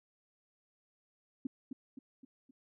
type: tone with echo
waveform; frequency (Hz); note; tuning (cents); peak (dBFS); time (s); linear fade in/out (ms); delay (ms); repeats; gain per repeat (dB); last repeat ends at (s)
sine; 262.6; C4; +6; -32; 1.45-1.47; 5; 260; 4; -6; 2.51
effects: none